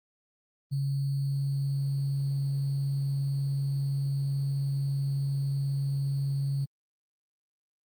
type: tone with sample-and-hold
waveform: sine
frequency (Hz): 138.59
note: C#3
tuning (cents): 0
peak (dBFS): -26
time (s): 0.71-6.66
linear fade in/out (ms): 20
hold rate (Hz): 4410
effects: Opus 24 kbps